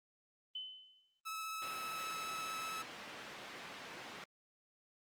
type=tone with exponential decay; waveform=sine; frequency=3036 Hz; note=F#7; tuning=44 cents sharp; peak=-39 dBFS; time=0.55-1.2 s; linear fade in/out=5 ms; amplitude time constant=140 ms
type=tone with vibrato; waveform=sawtooth; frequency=1299 Hz; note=E6; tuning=26 cents flat; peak=-37 dBFS; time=1.25-2.83 s; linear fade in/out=20 ms; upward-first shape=sine; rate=15 Hz; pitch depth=11 cents each way
type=low-pass noise; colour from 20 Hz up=white; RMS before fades=-50 dBFS; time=1.62-4.24 s; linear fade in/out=0 ms; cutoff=2600 Hz; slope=12 dB/octave
effects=high-pass 150 Hz 12 dB/octave + Opus 32 kbps